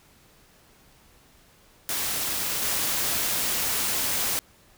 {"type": "noise with level steps", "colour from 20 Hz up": "white", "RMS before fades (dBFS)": [-28, -26], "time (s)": [1.89, 4.39], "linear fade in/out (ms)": 0, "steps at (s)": 2.62, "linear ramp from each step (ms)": 10, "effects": ["pink hiss -57 dBFS RMS until 4.77 s"]}